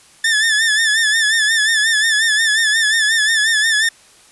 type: tone with vibrato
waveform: sawtooth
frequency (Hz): 1760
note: A6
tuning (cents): 0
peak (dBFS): -9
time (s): 0.24-3.89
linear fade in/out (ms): 5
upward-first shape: sine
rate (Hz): 5.6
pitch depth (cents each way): 72
effects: white hiss -47 dBFS RMS until 4.31 s + resampled to 24000 Hz